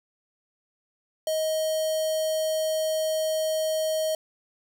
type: tone with notch filter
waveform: square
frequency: 630 Hz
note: D#5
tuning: 21 cents sharp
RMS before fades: -26 dBFS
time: 1.27-4.15 s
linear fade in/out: 2 ms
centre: 1800 Hz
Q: 1.6
effects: none